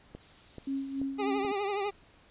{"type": "click train", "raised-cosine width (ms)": 2, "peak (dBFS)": -29, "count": 4, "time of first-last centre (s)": [0.15, 1.449], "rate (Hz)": 2.31}
{"type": "noise", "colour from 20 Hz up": "violet", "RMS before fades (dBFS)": -45, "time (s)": [0.2, 1.02], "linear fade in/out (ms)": 5}
{"type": "tone with tremolo", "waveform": "sine", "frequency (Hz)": 272.4, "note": "C#4", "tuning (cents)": -30, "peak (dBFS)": -29, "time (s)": [0.67, 1.52], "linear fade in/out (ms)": 5, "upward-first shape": "sine", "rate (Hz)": 3.5, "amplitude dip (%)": 60}
{"type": "tone with vibrato", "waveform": "25% pulse", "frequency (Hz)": 402.7, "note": "G4", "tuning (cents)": 47, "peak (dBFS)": -26, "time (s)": [1.18, 1.91], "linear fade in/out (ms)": 20, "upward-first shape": "triangle", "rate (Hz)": 12, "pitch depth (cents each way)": 80}
{"effects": ["pink hiss -60 dBFS RMS until 2.3 s", "resampled to 8000 Hz"]}